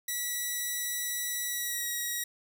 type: tone with pitch glide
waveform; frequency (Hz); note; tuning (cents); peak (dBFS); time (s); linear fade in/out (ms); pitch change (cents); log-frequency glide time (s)
5% pulse; 1948 to 1909; B6 to A#6; -24 to +41; -21; 0.08-2.24; 5; -35; 1.45-1.88
effects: none